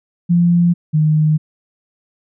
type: tone pair in turn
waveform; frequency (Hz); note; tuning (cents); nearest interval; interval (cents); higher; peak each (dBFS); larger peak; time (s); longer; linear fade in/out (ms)
sine; 173 / 154.13; F3 / D#3; -16 / -16; major second; 200; first; -9 / -10; first; 0.29-0.74 / 0.93-1.38; neither; 20
effects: none